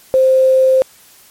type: tone with quantisation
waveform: sine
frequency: 523.3 Hz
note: C5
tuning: in tune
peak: -7 dBFS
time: 0.14-0.82 s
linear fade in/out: 0 ms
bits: 6
effects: white hiss -45 dBFS RMS until 1.3 s + MP3 64 kbps